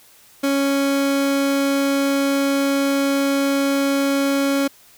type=tone; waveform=30% pulse; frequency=277.2 Hz; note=C#4; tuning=in tune; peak=-14 dBFS; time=0.43-4.68 s; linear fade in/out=10 ms; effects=white hiss -50 dBFS RMS until 4.97 s